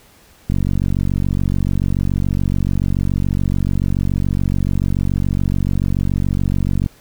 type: click train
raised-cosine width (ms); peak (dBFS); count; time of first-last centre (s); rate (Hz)
5; -6; 300; 0.5-6.862; 47
effects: pink hiss -49 dBFS RMS until 7 s